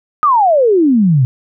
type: exponential sweep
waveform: sine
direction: down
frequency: 1268 to 120.7 Hz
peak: -7 dBFS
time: 0.23-1.25 s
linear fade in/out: 0 ms
effects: none